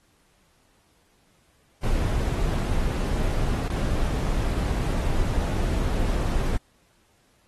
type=noise with dropouts; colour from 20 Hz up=brown; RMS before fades=-24 dBFS; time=1.83-6.57 s; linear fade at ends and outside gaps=5 ms; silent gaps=3.683-3.698 s; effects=pink hiss -64 dBFS RMS until 7.47 s + AAC 32 kbps